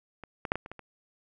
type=clicks; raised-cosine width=0.5 ms; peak=-27 / -19 / -9 / -17 / -27 / -25 / -29 dBFS; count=7; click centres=0.237 / 0.452 / 0.519 / 0.556 / 0.661 / 0.716 / 0.793 s; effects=none